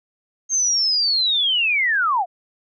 sine linear sweep, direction down, 6440 to 659.3 Hz, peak -16 dBFS, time 0.49-2.26 s, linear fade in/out 50 ms, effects none

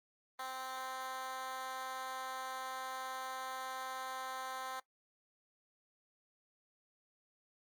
10% pulse tone with high-pass filter, 260.5 Hz, C4, 7 cents flat, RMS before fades -43 dBFS, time 0.39-4.8 s, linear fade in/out 5 ms, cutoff 820 Hz, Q 1.4, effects noise-tail reverb RT60 0.1 s tail -19 dB re dry + Opus 24 kbps

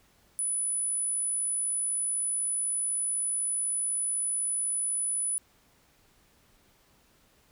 sine tone, 9956 Hz, D#9, in tune, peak -27 dBFS, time 0.39-5.38 s, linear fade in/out 0 ms, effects pink hiss -64 dBFS RMS until 7.51 s

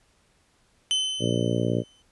40% pulse tone with exponential decay, 3048 Hz, G7, 49 cents flat, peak -19 dBFS, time 0.91-2.02 s, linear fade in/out 0 ms, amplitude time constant 240 ms
harmonic tone, 58.8 Hz, A#1, 16 cents sharp, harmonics 2 / 3 / 4 / 5 / 6 / 7 / 8 / 9 / 10, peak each -27 / -29 / -30 / -31 / -32 / -32 / -33 / -34 / -34 dBFS, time 1.19-1.84 s, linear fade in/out 50 ms
effects pink hiss -64 dBFS RMS until 2.11 s + resampled to 24000 Hz

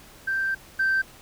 sine tone pair in turn, 1568 / 1559.3 Hz, G6 / G6, 0 / -10 cents, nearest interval unison, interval 10 cents, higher first, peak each -22 / -18 dBFS, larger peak second, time 0.27-0.55 / 0.79-1.02 s, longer first, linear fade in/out 10 ms, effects tanh soft clip ceiling -17 dBFS + pink hiss -49 dBFS RMS until 1.21 s

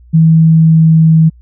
sine tone with pitch glide, 161.4 to 160.29 Hz, E3 to E3, -36 to -48 cents, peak -3 dBFS, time 0.13-1.3 s, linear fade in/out 20 ms, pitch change -12 cents, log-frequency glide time 0.36-1.19 s, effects added 60 Hz sine -37 dBFS peak until 1.41 s

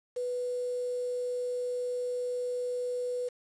sine tone with quantisation, 493.9 Hz, B4, in tune, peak -30 dBFS, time 0.16-3.29 s, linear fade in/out 10 ms, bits 8, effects resampled to 22050 Hz

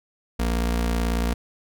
sawtooth tone pair together, 58.27 / 116.54 Hz, A#1 / A#2, 0 / 0 cents, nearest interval octave, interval 1200 cents, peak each -17 / -24 dBFS, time 0.39-1.34 s, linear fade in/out 10 ms, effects none

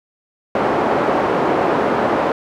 pink band-pass noise, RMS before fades -17 dBFS, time 0.55-2.32 s, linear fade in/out 2 ms, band 330 to 1000 Hz, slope 12 dB/octave, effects none

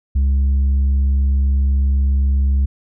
sine tone with tanh clipping, 68.1 Hz, C#2, 30 cents flat, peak -13 dBFS, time 0.15-2.66 s, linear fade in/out 10 ms, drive 3 dB, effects none

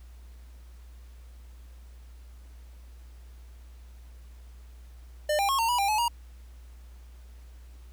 square tone with pitch steps, 600 / 797 / 1087 / 914 / 974 / 796 / 855 / 947 Hz, D5 / G5 / C#6 / A#5 / B5 / G5 / A5 / A#5, +37 / +28 / -34 / -34 / -24 / +26 / -50 / +27 cents, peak -24 dBFS, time 5.29-6.082 s, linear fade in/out 5 ms, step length 99 ms, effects added 60 Hz sine -45 dBFS peak until 7.92 s + pink hiss -62 dBFS RMS until 7.92 s

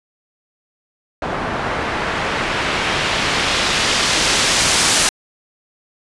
white noise with low-pass filter sweep, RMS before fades -18 dBFS, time 1.22-5.09 s, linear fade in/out 2 ms, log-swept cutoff 1100 to 8500 Hz, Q 0.79, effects resampled to 24000 Hz

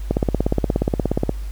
click train, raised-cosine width 2 ms, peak -4 dBFS, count 21, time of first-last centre 0.11-1.293 s, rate 16.9 Hz, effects added 50 Hz sine -25 dBFS peak until 1.51 s + pink hiss -47 dBFS RMS until 1.51 s

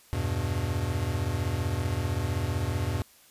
square chord, E minor, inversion none, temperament equal, 82.41 / 98 / 123.47 Hz, E2 / G2 / B2, 0 / 0 / 0 cents, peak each -32 / -31 / -33 dBFS, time 0.13-3.02 s, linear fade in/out 0 ms, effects white hiss -57 dBFS RMS until 3.3 s + resampled to 32000 Hz

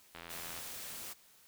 click train, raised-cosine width 0.3 ms, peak -30 dBFS, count 38, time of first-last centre 0.15-0.588 s, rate 84.4 Hz
white noise, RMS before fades -45 dBFS, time 0.29-1.14 s, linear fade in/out 20 ms
effects white hiss -63 dBFS RMS until 1.47 s

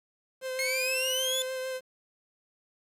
45% pulse tone with vibrato, 519 Hz, C5, 14 cents flat, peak -32 dBFS, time 0.41-1.81 s, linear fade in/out 50 ms, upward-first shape sine, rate 6.5 Hz, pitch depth 16 cents each way
sawtooth exponential sweep, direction up, 2128 to 3520 Hz, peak -25 dBFS, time 0.59-1.42 s, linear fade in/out 0 ms
effects resampled to 32000 Hz + 10-bit

